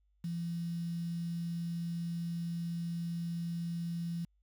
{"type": "tone with quantisation", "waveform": "sine", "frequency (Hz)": 169.8, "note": "F3", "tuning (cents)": -48, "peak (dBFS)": -34, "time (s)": [0.24, 4.25], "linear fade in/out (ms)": 5, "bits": 9, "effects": ["added 50 Hz sine -69 dBFS peak until 4.42 s"]}